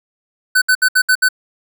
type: tone bursts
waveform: square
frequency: 1509 Hz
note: F#6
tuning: 34 cents sharp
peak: -10 dBFS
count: 6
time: 0.55-1.288 s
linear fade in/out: 10 ms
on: 68 ms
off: 66 ms
effects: none